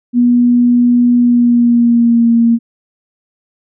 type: tone with pitch glide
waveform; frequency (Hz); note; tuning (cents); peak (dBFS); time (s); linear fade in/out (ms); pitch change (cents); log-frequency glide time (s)
sine; 242.6 to 232.3; B3 to A#3; -31 to -6; -6; 0.13-2.59; 50; -75; 1.18-2.3
effects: none